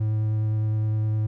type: tone with vibrato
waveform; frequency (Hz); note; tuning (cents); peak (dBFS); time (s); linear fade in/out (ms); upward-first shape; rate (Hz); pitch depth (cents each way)
triangle; 108.1; A2; -30; -19; 0-1.27; 10; sine; 9.7; 9
effects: none